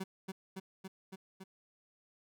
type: tone with echo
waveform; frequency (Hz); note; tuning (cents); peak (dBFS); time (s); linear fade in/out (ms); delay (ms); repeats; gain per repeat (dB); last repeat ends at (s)
30% pulse; 190; F#3; +46; -34; 0-0.04; 10; 280; 5; -2; 1.44
effects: none